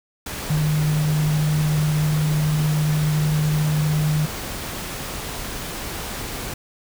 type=tone in noise; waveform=sine; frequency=152.2 Hz; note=D#3; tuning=38 cents flat; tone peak=-17 dBFS; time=0.5-4.26 s; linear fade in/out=5 ms; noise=pink; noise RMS=-30 dBFS; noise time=0.26-6.54 s; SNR=+10 dB; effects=none